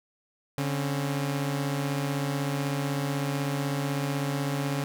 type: tone pair together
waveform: sawtooth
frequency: 142.92 / 269.8 Hz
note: D3 / C#4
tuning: -47 / -47 cents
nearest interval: major seventh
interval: 1100 cents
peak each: -24 / -29 dBFS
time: 0.58-4.84 s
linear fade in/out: 0 ms
effects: none